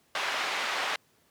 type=band-pass noise; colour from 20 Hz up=pink; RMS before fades=-31 dBFS; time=0.15-0.96 s; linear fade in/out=2 ms; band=900 to 3400 Hz; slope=12 dB/octave; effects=pink hiss -66 dBFS RMS until 1.3 s + high-pass 100 Hz 12 dB/octave